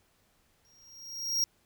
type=tone with exponential growth; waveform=square; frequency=5610 Hz; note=F8; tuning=7 cents sharp; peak=-24 dBFS; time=0.65-1.44 s; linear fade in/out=0 ms; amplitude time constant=170 ms; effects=pink hiss -69 dBFS RMS until 1.65 s